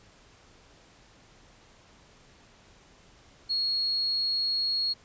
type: tone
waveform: sine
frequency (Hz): 4312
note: C#8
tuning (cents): -49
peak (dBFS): -25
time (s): 3.49-4.94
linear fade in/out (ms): 20
effects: pink hiss -57 dBFS RMS until 5.04 s + resampled to 16000 Hz